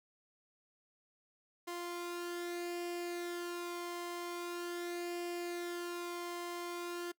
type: tone with flanger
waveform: sawtooth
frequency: 348.5 Hz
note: F4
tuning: 4 cents flat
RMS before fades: -41 dBFS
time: 1.67-7.12 s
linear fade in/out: 10 ms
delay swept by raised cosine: 1.9 to 2.48 ms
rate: 0.42 Hz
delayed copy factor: +0.5
effects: noise-tail reverb RT60 0.1 s tail -22 dB re dry